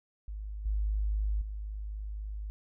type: tone with level steps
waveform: sine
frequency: 51.91 Hz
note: G#1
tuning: in tune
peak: -36 / -27 / -35 dBFS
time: 0.28-2.5 s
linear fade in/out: 0 ms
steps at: 0.65 / 1.41 s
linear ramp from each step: 10 ms
effects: none